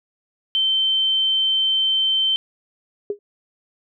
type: tone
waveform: sine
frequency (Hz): 3100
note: G7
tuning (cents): -20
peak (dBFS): -16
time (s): 0.55-2.36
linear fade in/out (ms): 0
type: tone with exponential decay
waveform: sine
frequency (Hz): 409.1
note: G#4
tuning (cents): -26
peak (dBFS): -17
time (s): 3.1-3.19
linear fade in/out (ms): 2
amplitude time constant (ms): 19
effects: none